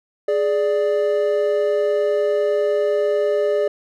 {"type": "tone pair together", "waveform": "triangle", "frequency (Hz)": [417, 587.3], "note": ["G#4", "D5"], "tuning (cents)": [7, 0], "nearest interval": "tritone", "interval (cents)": 593, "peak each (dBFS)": -17, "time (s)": [0.28, 3.68], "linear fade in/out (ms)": 5, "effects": []}